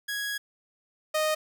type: tone pair in turn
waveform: sawtooth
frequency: 1661.2 / 619.4 Hz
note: G#6 / D#5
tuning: 0 / -8 cents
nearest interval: octave + perfect fourth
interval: 1708 cents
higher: first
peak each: -26 / -20 dBFS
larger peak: second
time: 0.08-0.38 / 1.14-1.35 s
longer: first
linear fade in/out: 10 ms
effects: none